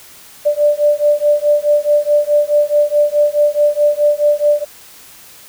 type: beating tone pair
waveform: sine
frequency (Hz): 587.3 / 592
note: D5 / D5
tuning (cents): 0 / +14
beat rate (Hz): 4.7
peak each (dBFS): -13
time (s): 0.45-4.65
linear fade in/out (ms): 20
effects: white hiss -40 dBFS RMS until 5.48 s